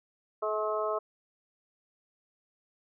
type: harmonic tone with a mistuned harmonic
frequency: 214.3 Hz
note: A3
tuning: 45 cents flat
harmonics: 2 / 3 / 4 / 5 / 6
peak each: -33 / -32 / -43 / -35 / -36 dBFS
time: 0.42-0.99 s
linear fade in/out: 10 ms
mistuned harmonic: 4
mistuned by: -16 cents
effects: none